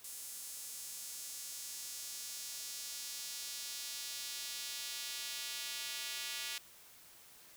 square tone with high-pass filter sweep, 130 Hz, C3, 11 cents flat, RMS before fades -44 dBFS, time 0.04-6.58 s, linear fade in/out 2 ms, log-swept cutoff 8400 to 2900 Hz, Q 1.1, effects white hiss -59 dBFS RMS until 7.56 s

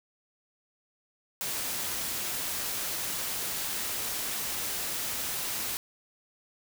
white noise, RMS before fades -33 dBFS, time 1.41-5.77 s, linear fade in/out 0 ms, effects none

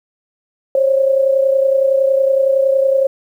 sine tone pair together, 535.2 / 566 Hz, C5 / C#5, +39 / +36 cents, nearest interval minor second, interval 97 cents, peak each -11 / -18 dBFS, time 0.75-3.07 s, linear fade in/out 2 ms, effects 8-bit

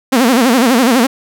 sawtooth tone with vibrato, 246.3 Hz, B3, 5 cents flat, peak -4 dBFS, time 0.12-1.07 s, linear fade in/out 10 ms, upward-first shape sine, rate 12 Hz, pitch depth 170 cents each way, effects none

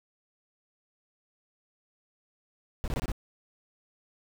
brown noise bursts, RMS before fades -30 dBFS, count 5, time 2.84-3.118 s, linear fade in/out 0 ms, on 38 ms, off 22 ms, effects none

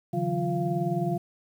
sine tone cluster, 142.1 / 161 / 181.2 / 350.2 / 691 Hz, C#3 / E3 / F#3 / F4 / F5, +43 / -41 / -36 / +5 / -19 cents, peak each -31 dBFS, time 0.13-1.18 s, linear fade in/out 10 ms, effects 9-bit

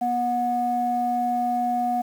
sine tone pair together, 242.2 / 729 Hz, B3 / F#5, -34 / -26 cents, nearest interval octave + perfect fifth, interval 1908 cents, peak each -27 / -21 dBFS, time 0.01-2.02 s, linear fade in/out 10 ms, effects tanh soft clip ceiling -14 dBFS + 8-bit

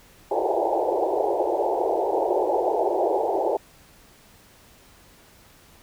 pink band-pass noise, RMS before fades -23 dBFS, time 0.31-3.57 s, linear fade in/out 5 ms, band 340 to 900 Hz, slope 96 dB/octave, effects pink hiss -53 dBFS RMS until 5.82 s

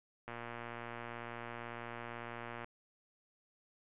click train, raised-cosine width 0.5 ms, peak -29 dBFS, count 280, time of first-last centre 0.28-2.644 s, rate 118 Hz, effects resampled to 8000 Hz

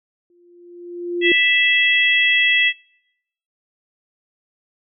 sine tone with exponential growth, 349.2 Hz, F4, in tune, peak -14 dBFS, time 0.3-1.32 s, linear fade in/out 2 ms, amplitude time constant 220 ms
harmonic tone, 659.3 Hz, E5, in tune, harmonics 3 / 4 / 5, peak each -16 / -18 / -20 dBFS, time 1.21-2.73 s, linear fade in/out 50 ms
effects noise-tail reverb RT60 0.8 s tail -25 dB re dry

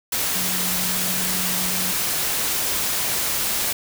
sine tone in noise, 182.8 Hz, F#3, 21 cents flat, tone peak -31 dBFS, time 0.35-1.92 s, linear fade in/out 5 ms, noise white, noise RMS -23 dBFS, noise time 0.12-3.73 s, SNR -11 dB, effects none

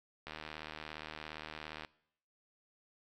click train, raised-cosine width 0.3 ms, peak -27 dBFS, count 123, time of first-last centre 0.27-1.848 s, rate 77.3 Hz, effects noise-tail reverb RT60 0.7 s tail -21 dB re dry

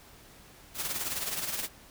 white noise with tremolo, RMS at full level -31 dBFS, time 0.74-1.69 s, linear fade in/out 50 ms, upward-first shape triangle, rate 19 Hz, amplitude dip 65%, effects pink hiss -54 dBFS RMS until 1.9 s

